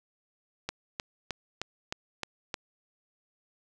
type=click train; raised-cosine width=0.2 ms; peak=-15 dBFS; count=7; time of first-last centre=0.69-2.542 s; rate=3.24 Hz; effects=none